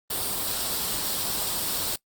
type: noise with comb filter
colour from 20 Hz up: white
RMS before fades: -28 dBFS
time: 0.1-1.96 s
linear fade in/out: 5 ms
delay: 0.23 ms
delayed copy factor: +0.5
effects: noise-tail reverb RT60 0.1 s tail -22 dB re dry + Opus 32 kbps